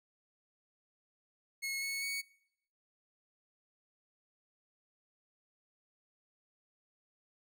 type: tone with pitch steps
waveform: sawtooth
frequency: 2177 / 2204 / 2230 Hz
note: C#7 / C#7 / C#7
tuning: -32 / -11 / +10 cents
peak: -32 dBFS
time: 1.62-2.22 s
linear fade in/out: 20 ms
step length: 200 ms
effects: noise-tail reverb RT60 0.8 s tail -24 dB re dry